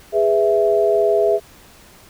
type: chord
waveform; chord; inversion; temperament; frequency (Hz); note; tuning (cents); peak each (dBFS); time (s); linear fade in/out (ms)
sine; E major; first; just; 412 / 494.4 / 659.3; G#4 / B4 / E5; -14 / +2 / 0; -16 / -22 / -16; 0.12-1.4; 50
effects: pink hiss -46 dBFS RMS until 2.09 s